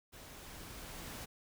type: noise with level ramp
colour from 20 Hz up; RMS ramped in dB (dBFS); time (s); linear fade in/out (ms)
pink; -53 to -45; 0.12-1.26; 20
effects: none